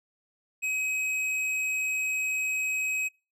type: tone with hard clipping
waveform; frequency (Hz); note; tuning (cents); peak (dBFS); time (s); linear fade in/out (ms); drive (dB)
triangle; 2538; D#7; +34; -28; 0.62-3.09; 20; 15
effects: noise-tail reverb RT60 0.3 s tail -26 dB re dry + low-pass 12000 Hz 12 dB/octave